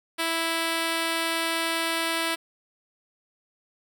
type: tone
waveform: 5% pulse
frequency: 329.6 Hz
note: E4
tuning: in tune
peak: -13 dBFS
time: 0.18-2.36 s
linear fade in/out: 20 ms
effects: none